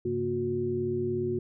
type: tone cluster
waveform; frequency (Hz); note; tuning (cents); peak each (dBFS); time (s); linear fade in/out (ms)
sine; 99.7 / 136.4 / 233.9 / 363.9; G2 / C#3 / A#3 / F#4; +30 / -28 / +6 / -29; -37 / -37 / -35 / -28; 0.05-1.39; 5
effects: none